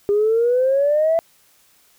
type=exponential sweep; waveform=sine; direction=up; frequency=402 to 670 Hz; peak=-13 dBFS; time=0.09-1.19 s; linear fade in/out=0 ms; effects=tanh soft clip ceiling -9 dBFS + white hiss -56 dBFS RMS until 1.98 s